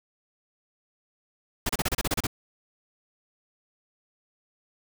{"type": "noise bursts", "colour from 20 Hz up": "pink", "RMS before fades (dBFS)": -26, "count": 10, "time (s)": [1.66, 2.269], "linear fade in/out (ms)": 5, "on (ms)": 33, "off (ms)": 31, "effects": []}